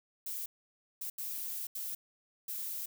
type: noise bursts at uneven times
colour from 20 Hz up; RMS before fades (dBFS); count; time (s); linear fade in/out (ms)
violet; -39; 5; 0.26-0.46 / 1.01-1.1 / 1.18-1.67 / 1.75-1.95 / 2.48-2.86; 5
effects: none